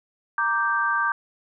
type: chord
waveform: sine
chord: G minor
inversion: first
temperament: equal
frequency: 932.3 / 1174.7 / 1568 Hz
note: Bb5 / D6 / G6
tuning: 0 / 0 / 0 cents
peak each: -28 / -24 / -23 dBFS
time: 0.38-1.12 s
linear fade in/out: 2 ms
effects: none